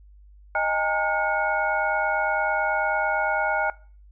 sine tone cluster, 623 / 813 / 902 / 1435 / 2205 Hz, D#5 / G#5 / A5 / F6 / C#7, +2 / -37 / +43 / +47 / -10 cents, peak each -27 / -26 / -29 / -24 / -32 dBFS, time 0.55-3.7 s, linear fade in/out 2 ms, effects noise-tail reverb RT60 0.4 s tail -22 dB re dry + added 50 Hz sine -47 dBFS peak until 4.11 s

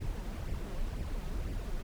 brown noise with flanger, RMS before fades -36 dBFS, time 0-1.83 s, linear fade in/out 20 ms, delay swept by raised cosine 0.38 to 5.68 ms, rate 2 Hz, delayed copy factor +0.6, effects none

